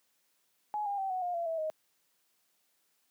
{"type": "tone with pitch steps", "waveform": "sine", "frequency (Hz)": [841, 806.3, 773, 741.1, 710.5, 681.1, 653, 626], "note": ["G#5", "G5", "G5", "F#5", "F5", "F5", "E5", "D#5"], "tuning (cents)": [22, 49, -24, 3, 30, -44, -17, 10], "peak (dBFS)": -31, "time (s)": [0.74, 1.7], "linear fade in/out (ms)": 0, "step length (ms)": 120, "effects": ["white hiss -74 dBFS RMS until 3.1 s", "high-pass 150 Hz 12 dB/octave"]}